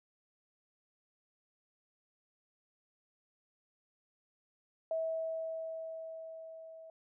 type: tone with level ramp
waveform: sine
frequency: 648 Hz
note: E5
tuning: 30 cents flat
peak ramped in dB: -31 to -49 dBFS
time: 4.91-6.9 s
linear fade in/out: 2 ms
effects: none